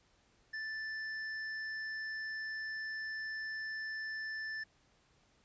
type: tone with tanh clipping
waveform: sine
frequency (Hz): 1760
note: A6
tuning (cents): 0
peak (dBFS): -40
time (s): 0.53-4.64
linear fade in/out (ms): 10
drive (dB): 11
effects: pink hiss -70 dBFS RMS until 5.44 s + resampled to 16000 Hz